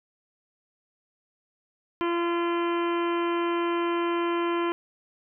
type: harmonic tone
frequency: 342.7 Hz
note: F4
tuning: 33 cents flat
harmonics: 1 / 2 / 3 / 4 / 5 / 6 / 7 / 8 / 9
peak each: -25 / -38 / -30 / -37 / -41 / -43 / -41 / -45 / -42 dBFS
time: 2.01-4.72 s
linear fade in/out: 0 ms
effects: none